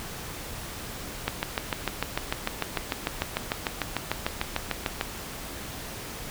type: click train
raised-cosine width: 0.3 ms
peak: -9 dBFS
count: 26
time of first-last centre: 1.28-5.011 s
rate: 6.7 Hz
effects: pink hiss -38 dBFS RMS until 6.3 s